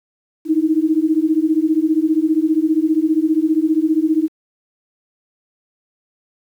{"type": "beating tone pair", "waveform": "sine", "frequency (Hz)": [307.9, 322.9], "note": ["D#4", "E4"], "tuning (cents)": [-18, -36], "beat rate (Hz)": 15, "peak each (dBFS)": -16, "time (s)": [0.45, 4.29], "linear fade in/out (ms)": 50, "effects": ["8-bit"]}